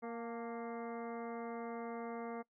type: harmonic tone with a mistuned harmonic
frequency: 233.1 Hz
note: A#3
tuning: in tune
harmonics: 1 / 2 / 3 / 4 / 5 / 6 / 7 / 8 / 9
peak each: -45 / -44 / -48 / -52 / -52 / -58 / -63 / -64 / -58 dBFS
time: 0.02-2.43 s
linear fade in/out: 20 ms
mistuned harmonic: 4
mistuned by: -61 cents
effects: noise-tail reverb RT60 0.1 s tail -22 dB re dry